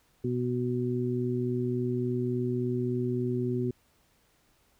harmonic tone, 123.47 Hz, B2, in tune, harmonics 1 / 2 / 3, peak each -31 / -31 / -31 dBFS, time 0.24-3.71 s, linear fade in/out 5 ms, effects pink hiss -67 dBFS RMS until 4.79 s

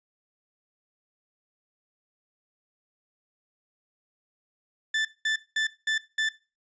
30% pulse tone bursts, 1760 Hz, A6, in tune, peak -21 dBFS, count 5, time 4.94-6.29 s, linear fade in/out 5 ms, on 110 ms, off 200 ms, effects noise-tail reverb RT60 0.3 s tail -18 dB re dry + resampled to 16000 Hz

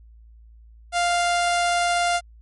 sawtooth tone, 698.5 Hz, F5, in tune, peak -15 dBFS, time 0.92-2.21 s, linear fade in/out 50 ms, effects added 56 Hz sine -45 dBFS peak until 2.41 s + MP3 48 kbps

